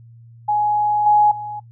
sine tone with level steps, 837 Hz, G#5, 13 cents sharp, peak -15 / -10 / -26 dBFS, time 0.48-1.6 s, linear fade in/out 10 ms, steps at 1.06 / 1.31 s, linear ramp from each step 5 ms, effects noise-tail reverb RT60 0.1 s tail -18 dB re dry + added 116 Hz sine -41 dBFS peak until 1.71 s

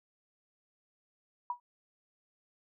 sine tone with exponential decay, 970 Hz, B5, 31 cents flat, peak -28 dBFS, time 1.5-1.6 s, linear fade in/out 2 ms, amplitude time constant 21 ms, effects none

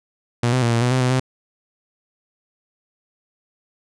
sawtooth tone with pitch steps, 119.8 / 127.8 / 117.7 / 116.4 / 123.5 / 129.1 / 126 / 129.4 Hz, A#2 / C3 / A#2 / A#2 / B2 / C3 / B2 / C3, +48 / -40 / +17 / -2 / 0 / -23 / +35 / -19 cents, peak -12 dBFS, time 0.43-1.198 s, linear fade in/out 5 ms, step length 96 ms, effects resampled to 22050 Hz

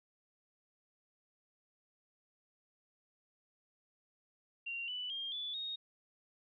sine tone with pitch steps, 2763 / 2978 / 3211 / 3461 / 3731 Hz, F7 / F#7 / G7 / A7 / A#7, -19 / +11 / +41 / -29 / +1 cents, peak -38 dBFS, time 4.66-5.76 s, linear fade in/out 10 ms, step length 220 ms, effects none

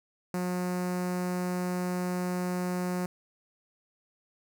sawtooth tone with notch filter, 180 Hz, F#3, 47 cents flat, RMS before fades -31 dBFS, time 0.34-3.06 s, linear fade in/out 2 ms, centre 3300 Hz, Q 1, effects none

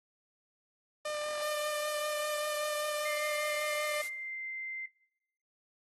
sawtooth tone with vibrato, 600 Hz, D5, 37 cents sharp, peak -30 dBFS, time 1.05-4.02 s, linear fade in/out 5 ms, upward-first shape sine, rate 5.1 Hz, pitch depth 12 cents each way
blue noise, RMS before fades -41 dBFS, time 1.42-4.09 s, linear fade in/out 20 ms
sine tone with pitch glide, 2101 to 2082 Hz, C7 to C7, +7 to -9 cents, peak -37 dBFS, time 3.05-4.86 s, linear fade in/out 5 ms, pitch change -16 cents, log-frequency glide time 3.82-4.44 s
effects noise-tail reverb RT60 0.9 s tail -23 dB re dry + AAC 32 kbps

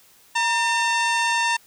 harmonic tone with a mistuned harmonic, 902 Hz, A5, 43 cents sharp, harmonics 1 / 2 / 3 / 4 / 5 / 6 / 7 / 8 / 9 / 10, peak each -22 / -24 / -26 / -31 / -35 / -35 / -36 / -39 / -38 / -39 dBFS, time 0.35-1.57 s, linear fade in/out 10 ms, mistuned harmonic 1, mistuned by +75 cents, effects white hiss -54 dBFS RMS until 1.66 s

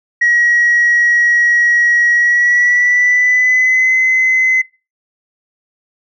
sine tone with pitch glide, 1906 to 2043 Hz, A#6 to C7, +38 to -42 cents, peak -7 dBFS, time 0.21-4.62 s, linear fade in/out 10 ms, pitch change +120 cents, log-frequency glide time 2.13-3.94 s, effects noise-tail reverb RT60 0.3 s tail -24 dB re dry + tanh soft clip ceiling -5 dBFS

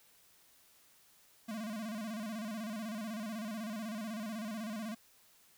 square tone with vibrato, 217.7 Hz, A3, 18 cents flat, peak -39 dBFS, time 1.48-4.95 s, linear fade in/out 10 ms, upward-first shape square, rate 16 Hz, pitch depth 86 cents each way, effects white hiss -65 dBFS RMS until 5.57 s

